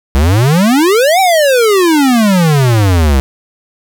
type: exponential two-way sweep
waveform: square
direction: up then down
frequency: 64.3 to 784 to 64.3 Hz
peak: -7 dBFS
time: 0.15-3.2 s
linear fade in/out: 0 ms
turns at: 1.2 s
effects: 7-bit